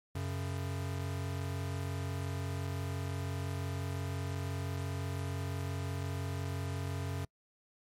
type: tone pair together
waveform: square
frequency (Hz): 92.79 / 138.59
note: F#2 / C#3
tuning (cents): +5 / 0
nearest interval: perfect fifth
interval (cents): 695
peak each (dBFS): -37 / -40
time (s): 0.15-7.25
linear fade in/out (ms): 5
effects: noise-tail reverb RT60 0.1 s tail -26 dB re dry + MP3 64 kbps